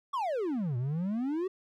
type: exponential two-way sweep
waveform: triangle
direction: down then up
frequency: 1162 to 117 to 389.7 Hz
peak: -27 dBFS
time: 0.13-1.48 s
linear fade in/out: 10 ms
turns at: 0.77 s
effects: none